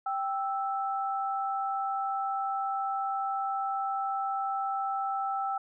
sine tone pair together, 784 / 1318.5 Hz, G5 / E6, 0 / 0 cents, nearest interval major sixth, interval 900 cents, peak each -30 / -33 dBFS, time 0.06-5.58 s, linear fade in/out 5 ms, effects none

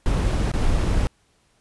brown noise with dropouts, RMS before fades -20 dBFS, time 0.06-1.07 s, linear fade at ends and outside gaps 0 ms, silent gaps 0.516-0.538 s, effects pink hiss -63 dBFS RMS until 1.6 s + resampled to 24000 Hz

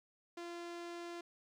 sawtooth tone, 344.2 Hz, F4, 25 cents flat, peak -40 dBFS, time 0.37-1.21 s, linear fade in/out 5 ms, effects low-pass 7000 Hz 12 dB/octave + 13-bit

